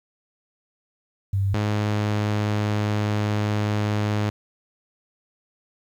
sine / sawtooth tone pair in turn, 97.9 / 104.91 Hz, G2 / G#2, -2 / +18 cents, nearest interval minor second, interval 120 cents, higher second, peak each -19 / -17 dBFS, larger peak second, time 1.33-1.54 / 1.54-4.3 s, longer second, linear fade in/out 5 ms, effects low-pass 5000 Hz 12 dB/octave + 9-bit

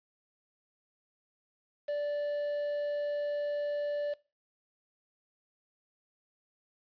triangle tone with quantisation, 584 Hz, D5, 10 cents flat, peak -28 dBFS, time 1.88-4.14 s, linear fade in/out 10 ms, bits 8, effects noise-tail reverb RT60 0.3 s tail -21 dB re dry + resampled to 11025 Hz

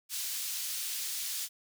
pink high-pass noise, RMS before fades -36 dBFS, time 0.09-1.49 s, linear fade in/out 50 ms, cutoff 4200 Hz, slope 12 dB/octave, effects none

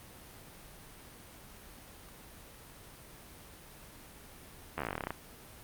slowing click train, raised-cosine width 0.5 ms, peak -19 dBFS, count 16, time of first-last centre 4.78-5.106 s, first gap 12 ms, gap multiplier 1.08, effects pink hiss -52 dBFS RMS until 5.63 s + Opus 32 kbps

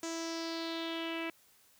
sawtooth tone with low-pass filter sweep, 329.6 Hz, E4, in tune, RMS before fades -38 dBFS, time 0.03-1.3 s, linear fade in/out 2 ms, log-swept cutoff 6900 to 2500 Hz, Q 4.1, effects white hiss -65 dBFS RMS until 1.79 s

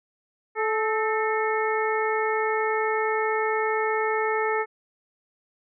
harmonic tone with a mistuned harmonic, 435.4 Hz, A4, 18 cents flat, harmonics 1 / 2 / 3 / 4 / 5, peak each -25 / -28 / -30 / -31 / -32 dBFS, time 0.55-4.66 s, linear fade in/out 50 ms, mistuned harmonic 4, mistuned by +53 cents, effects none

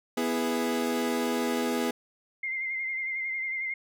30% pulse chord, E major, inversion second, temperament equal, 246.9 / 329.6 / 415.3 Hz, B3 / E4 / G#4, 0 / 0 / 0 cents, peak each -26 / -31 / -29 dBFS, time 0.17-1.91 s, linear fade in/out 5 ms
sine tone with vibrato, 2100 Hz, C7, 6 cents sharp, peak -29 dBFS, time 2.43-3.74 s, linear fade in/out 5 ms, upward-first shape sine, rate 11 Hz, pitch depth 35 cents each way
effects none

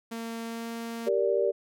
sawtooth tone with pitch glide, 228.8 to 230.7 Hz, A#3 to A#3, -32 to -18 cents, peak -30 dBFS, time 0.11-1.09 s, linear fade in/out 10 ms, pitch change +14 cents, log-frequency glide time 0.44-0.69 s
sine chord, G minor, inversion none, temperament equal with one note detuned, 392 / 466.2 / 581.9 Hz, G4 / Bb4 / D5, 0 / 0 / -16 cents, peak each -27 dBFS, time 1.06-1.52 s, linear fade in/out 20 ms
effects none

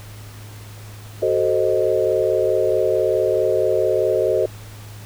sine chord, F# diminished seventh, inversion none, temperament equal with one note detuned, 375.4 / 440 / 523.3 / 622.3 Hz, F#4 / A4 / C5 / Eb5, +25 / 0 / 0 / 0 cents, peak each -21 dBFS, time 1.22-4.46 s, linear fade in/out 5 ms, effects added 105 Hz sine -36 dBFS peak until 5.05 s + pink hiss -43 dBFS RMS until 5.05 s

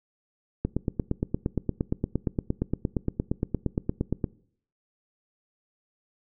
click train, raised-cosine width 3 ms, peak -12 dBFS, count 32, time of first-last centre 0.65-4.242 s, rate 8.63 Hz, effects noise-tail reverb RT60 0.6 s tail -22 dB re dry

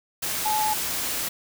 sine tone in noise, 856 Hz, A5, 48 cents flat, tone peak -22 dBFS, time 0.45-0.74 s, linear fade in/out 10 ms, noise white, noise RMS -28 dBFS, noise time 0.22-1.29 s, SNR +3 dB, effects none

